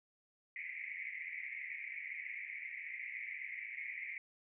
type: band-pass noise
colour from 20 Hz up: pink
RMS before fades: -45 dBFS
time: 0.56-4.18 s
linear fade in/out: 2 ms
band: 2000 to 2300 Hz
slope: 96 dB/octave
effects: none